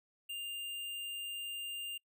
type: tone with hard clipping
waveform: sine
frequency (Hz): 2801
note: F7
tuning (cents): +4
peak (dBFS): -40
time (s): 0.29-1.98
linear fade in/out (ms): 10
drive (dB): 16
effects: noise-tail reverb RT60 0.1 s tail -26 dB re dry